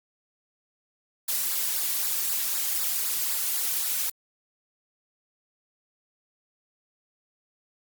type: noise with flanger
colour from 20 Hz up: blue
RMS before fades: -27 dBFS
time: 1.28-4.1 s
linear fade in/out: 5 ms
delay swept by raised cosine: 0.32 to 2.42 ms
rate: 3.9 Hz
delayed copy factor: -0.7
effects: Opus 48 kbps